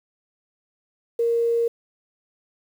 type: tone with quantisation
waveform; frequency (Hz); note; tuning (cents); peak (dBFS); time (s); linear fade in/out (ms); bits
sine; 466.2; A#4; 0; -18; 1.19-1.68; 5; 8
effects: none